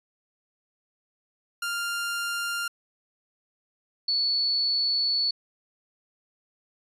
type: tone pair in turn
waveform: sawtooth / sine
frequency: 1397 / 4435 Hz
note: F6 / C#8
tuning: 0 / 0 cents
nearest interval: octave + minor sixth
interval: 2000 cents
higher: second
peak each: -24 / -22 dBFS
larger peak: second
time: 1.62-2.68 / 4.08-5.31 s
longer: second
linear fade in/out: 5 ms
effects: resampled to 32000 Hz